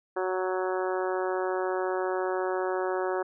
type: harmonic tone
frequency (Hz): 185.6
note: F#3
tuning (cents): +6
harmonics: 2 / 3 / 4 / 5 / 6 / 7 / 8 / 9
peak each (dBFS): -29 / -33 / -35 / -37 / -39 / -40 / -41 / -42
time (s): 0.16-3.23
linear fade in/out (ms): 10
effects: none